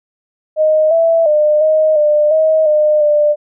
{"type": "tone with pitch steps", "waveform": "sine", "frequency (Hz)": [621, 661, 603, 624, 599, 631, 606, 595], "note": ["D#5", "E5", "D5", "D#5", "D5", "D#5", "D#5", "D5"], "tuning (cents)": [-3, 5, 46, 5, 34, 24, -46, 22], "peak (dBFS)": -8, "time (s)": [0.56, 3.36], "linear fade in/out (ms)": 50, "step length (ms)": 350, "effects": []}